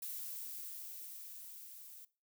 violet noise with level ramp, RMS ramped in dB -43 to -54 dBFS, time 0.02-2.05 s, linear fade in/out 5 ms, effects noise-tail reverb RT60 0.3 s tail -18 dB re dry

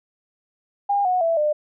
sine tone with pitch steps, 807 / 731.5 / 663.1 / 601.1 Hz, G#5 / F#5 / E5 / D5, -50 / -20 / +10 / +40 cents, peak -17 dBFS, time 0.89-1.53 s, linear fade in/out 10 ms, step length 160 ms, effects none

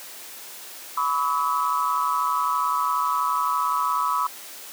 sine tone cluster, 997 / 1129 / 1286 Hz, B5 / C#6 / E6, +16 / +31 / -43 cents, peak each -25 dBFS, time 0.97-4.27 s, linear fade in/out 5 ms, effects white hiss -40 dBFS RMS until 4.72 s + high-pass 300 Hz 12 dB/octave

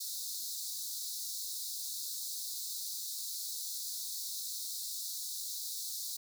pink high-pass noise, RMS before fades -40 dBFS, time 0-6.17 s, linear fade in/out 10 ms, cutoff 3800 Hz, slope 96 dB/octave, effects none

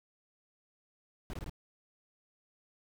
brown noise bursts, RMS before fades -40 dBFS, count 4, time 1.3-1.496 s, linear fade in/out 0 ms, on 34 ms, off 20 ms, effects none

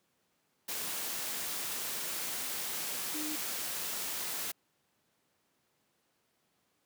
sine tone in noise, 305.4 Hz, D#4, 32 cents flat, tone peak -38 dBFS, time 3.14-3.36 s, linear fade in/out 10 ms, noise white, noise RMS -37 dBFS, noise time 0.68-4.52 s, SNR -4 dB, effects pink hiss -75 dBFS RMS until 6.85 s + high-pass 150 Hz 12 dB/octave

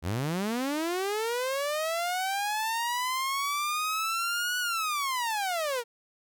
sawtooth linear two-way sweep, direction up then down, 75.4 to 1480 to 452 Hz, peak -24 dBFS, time 0.02-5.84 s, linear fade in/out 50 ms, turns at 4.59 s, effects none

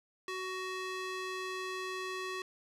square tone with band-pass filter, 373.2 Hz, F#4, 15 cents sharp, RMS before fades -39 dBFS, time 0.28-2.42 s, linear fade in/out 2 ms, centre 2300 Hz, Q 0.57, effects none

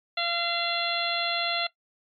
harmonic tone, 686 Hz, F5, 31 cents flat, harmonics 1 / 2 / 3 / 4 / 5 / 6, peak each -32 / -32 / -32 / -32 / -32 / -32 dBFS, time 0.17-1.67 s, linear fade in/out 5 ms, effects noise-tail reverb RT60 0.1 s tail -18 dB re dry + MP3 64 kbps

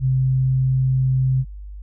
sine tone, 130.81 Hz, C3, in tune, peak -15 dBFS, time 0-1.45 s, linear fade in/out 50 ms, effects added 50 Hz sine -32 dBFS peak until 1.82 s

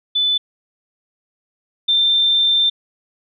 sine tone pair in turn, 3500 / 3576 Hz, A7 / A7, -10 / +27 cents, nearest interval unison, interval 37 cents, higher second, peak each -14 / -12 dBFS, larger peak second, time 0.15-0.38 / 1.88-2.7 s, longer second, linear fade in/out 10 ms, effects none

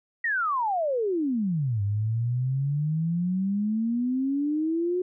sine exponential two-way sweep, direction down then up, 1931 to 99.3 to 367.7 Hz, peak -23 dBFS, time 0.24-5.02 s, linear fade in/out 5 ms, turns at 1.82 s, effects none

